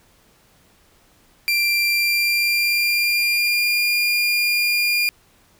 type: tone with pitch glide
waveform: 30% pulse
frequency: 2367 to 2413 Hz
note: D7 to D7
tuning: +13 to +46 cents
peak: -14 dBFS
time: 1.48-5.09 s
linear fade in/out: 0 ms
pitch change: +33 cents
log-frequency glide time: 1.87-3.85 s
effects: pink hiss -56 dBFS RMS until 5.59 s